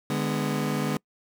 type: chord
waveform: 30% pulse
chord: G# diminished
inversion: second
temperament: just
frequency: 149.51 / 207.7 / 249.2 Hz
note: D3 / G#3 / B3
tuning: +31 / 0 / +16 cents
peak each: -26 / -27 / -28 dBFS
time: 0.1-0.97 s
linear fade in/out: 2 ms
effects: noise-tail reverb RT60 0.1 s tail -26 dB re dry